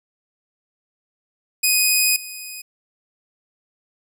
10% pulse tone with level steps, 2498 Hz, D#7, 6 cents sharp, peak -6 / -23 dBFS, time 1.63-2.62 s, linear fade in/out 10 ms, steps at 2.16 s, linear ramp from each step 2 ms, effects none

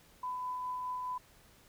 sine tone with tremolo, 1002 Hz, B5, 25 cents sharp, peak -34 dBFS, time 0.23-1.18 s, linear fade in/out 5 ms, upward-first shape triangle, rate 4.8 Hz, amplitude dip 25%, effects pink hiss -62 dBFS RMS until 1.68 s

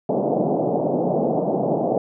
white band-pass noise, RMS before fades -21 dBFS, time 0.09-1.98 s, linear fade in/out 2 ms, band 140 to 740 Hz, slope 48 dB/octave, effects none

